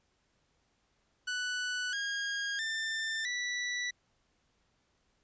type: tone with pitch steps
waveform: sawtooth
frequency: 1486 / 1629.9 / 1787.7 / 1960.8 Hz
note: F#6 / G#6 / A6 / B6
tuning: +7 / -33 / +27 / -13 cents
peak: -29 dBFS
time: 1.27-3.91 s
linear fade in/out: 10 ms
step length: 660 ms
effects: pink hiss -74 dBFS RMS until 5.23 s + resampled to 16000 Hz